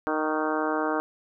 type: harmonic tone with a mistuned harmonic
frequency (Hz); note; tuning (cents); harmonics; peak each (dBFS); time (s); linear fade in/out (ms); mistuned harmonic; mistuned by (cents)
154.9; D#3; -7; 2 / 3 / 4 / 5 / 6 / 7 / 8 / 9 / 10; -29 / -31 / -32 / -33 / -34 / -34 / -35 / -36 / -36; 0.07-1; 0; 7; +29
effects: none